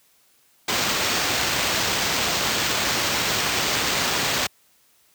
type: noise with sample-and-hold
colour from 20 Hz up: violet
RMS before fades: -23 dBFS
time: 0.68-4.47 s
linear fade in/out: 5 ms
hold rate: 11025 Hz
effects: white hiss -60 dBFS RMS until 5.14 s + high-pass 60 Hz 12 dB/octave